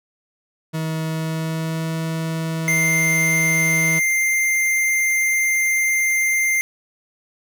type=tone with pitch glide; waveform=40% pulse; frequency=159.5 to 161.91 Hz; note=D#3 to E3; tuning=+43 to -31 cents; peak=-21 dBFS; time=0.73-4 s; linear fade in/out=20 ms; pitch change=+26 cents; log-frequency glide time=1.03-1.95 s
type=tone; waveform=square; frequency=2097 Hz; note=C7; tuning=3 cents sharp; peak=-17 dBFS; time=2.68-6.61 s; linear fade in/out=0 ms
effects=none